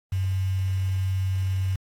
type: tone with quantisation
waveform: sine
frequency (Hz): 94.6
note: F#2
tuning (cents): +39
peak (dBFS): -22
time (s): 0.12-1.76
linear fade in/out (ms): 5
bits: 7
effects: AAC 64 kbps